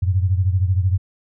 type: beating tone pair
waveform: sine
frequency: 90.7 / 103.7 Hz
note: F#2 / G#2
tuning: -34 / -2 cents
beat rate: 13 Hz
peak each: -16 / -21 dBFS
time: 0.02-0.98 s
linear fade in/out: 10 ms
effects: none